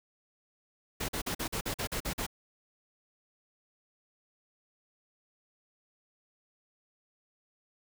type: noise bursts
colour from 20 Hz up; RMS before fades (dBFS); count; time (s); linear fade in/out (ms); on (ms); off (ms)
pink; -34; 10; 1-2.266; 10; 87; 44
effects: none